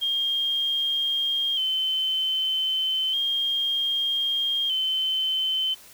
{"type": "tone with vibrato", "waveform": "sine", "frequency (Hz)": 3143, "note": "G7", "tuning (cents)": 4, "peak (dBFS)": -22, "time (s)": [0.01, 5.75], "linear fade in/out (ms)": 20, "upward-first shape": "square", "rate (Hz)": 0.32, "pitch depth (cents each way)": 42, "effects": ["white hiss -49 dBFS RMS until 5.93 s"]}